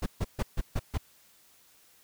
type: noise bursts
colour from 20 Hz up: brown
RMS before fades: -27 dBFS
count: 6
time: 0.02-0.978 s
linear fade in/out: 10 ms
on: 43 ms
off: 140 ms
effects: white hiss -61 dBFS RMS until 2.03 s